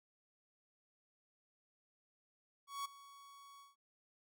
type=tone with ADSR envelope; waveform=45% pulse; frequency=1119 Hz; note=C#6; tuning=16 cents sharp; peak=-38 dBFS; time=2.67-3.76 s; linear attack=180 ms; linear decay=12 ms; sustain=-18 dB; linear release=160 ms; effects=none